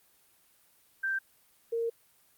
sine tone pair in turn, 1568 / 461.7 Hz, G6 / A#4, 0 / -17 cents, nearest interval octave + major sixth, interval 2117 cents, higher first, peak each -28 dBFS, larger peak neither, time 1.03-1.19 / 1.72-1.9 s, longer second, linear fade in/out 10 ms, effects white hiss -65 dBFS RMS until 2.37 s + Opus 32 kbps

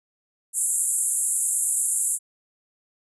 white band-pass noise, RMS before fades -24 dBFS, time 0.53-2.19 s, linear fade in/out 50 ms, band 7300 to 11000 Hz, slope 96 dB/octave, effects none

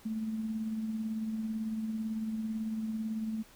sine tone with tremolo, 220 Hz, A3, in tune, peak -30 dBFS, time 0.05-3.43 s, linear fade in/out 10 ms, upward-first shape triangle, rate 18 Hz, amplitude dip 45%, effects pink hiss -58 dBFS RMS until 3.55 s

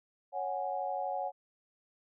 sine chord, C# suspended fourth, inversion none, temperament just, 554.4 / 739.2 / 831.5 Hz, C#5 / F#5 / G#5, 0 / -2 / +2 cents, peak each -38 / -35 / -38 dBFS, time 0.32-1.32 s, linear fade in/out 50 ms, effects none

